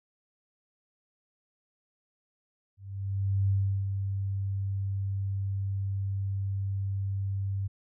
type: tone with ADSR envelope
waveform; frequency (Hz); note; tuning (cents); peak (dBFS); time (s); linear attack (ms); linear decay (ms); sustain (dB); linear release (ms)
sine; 98; G2; 0; -22; 2.77-7.68; 720; 360; -6; 15
effects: none